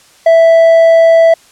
sine tone with hard clipping, 659.3 Hz, E5, in tune, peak -4 dBFS, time 0.26-1.34 s, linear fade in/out 5 ms, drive 3 dB, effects white hiss -44 dBFS RMS until 1.51 s + low-pass 9000 Hz 12 dB/octave

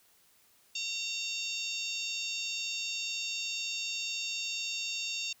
harmonic tone with a mistuned harmonic, 914 Hz, A#5, 34 cents flat, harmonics 3 / 4 / 5 / 6 / 7 / 8, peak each -37 / -39 / -41 / -43 / -44 / -45 dBFS, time 0.75-5.33 s, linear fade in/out 5 ms, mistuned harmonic 7, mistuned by +37 cents, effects white hiss -65 dBFS RMS until 5.4 s

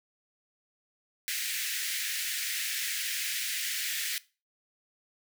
pink high-pass noise, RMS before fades -33 dBFS, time 1.28-4.18 s, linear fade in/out 0 ms, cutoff 1700 Hz, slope 48 dB/octave, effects noise-tail reverb RT60 0.3 s tail -19 dB re dry

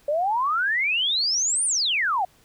sine exponential two-way sweep, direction up then down, 563 to 9530 to 701 Hz, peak -20 dBFS, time 0.08-2.25 s, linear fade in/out 5 ms, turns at 1.65 s, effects pink hiss -58 dBFS RMS until 2.44 s

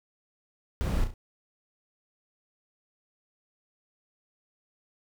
brown noise with echo, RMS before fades -27 dBFS, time 0.81-1.04 s, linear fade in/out 0 ms, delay 33 ms, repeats 3, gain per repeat -7 dB, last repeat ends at 1.139 s, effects none

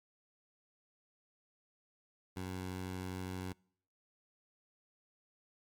15% pulse tone, 92.5 Hz, F#2, in tune, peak -33 dBFS, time 2.36-3.53 s, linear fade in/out 10 ms, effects noise-tail reverb RT60 0.6 s tail -26 dB re dry + MP3 96 kbps

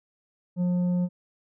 sine tone with tanh clipping, 178.3 Hz, F3, 36 cents sharp, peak -23 dBFS, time 0.56-1.09 s, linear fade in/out 50 ms, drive 6 dB, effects none

